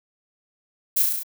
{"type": "noise with echo", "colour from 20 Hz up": "violet", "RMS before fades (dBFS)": -20, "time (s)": [0.96, 1.03], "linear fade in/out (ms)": 10, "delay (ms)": 34, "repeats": 6, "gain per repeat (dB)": -2, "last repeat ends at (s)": 1.234, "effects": []}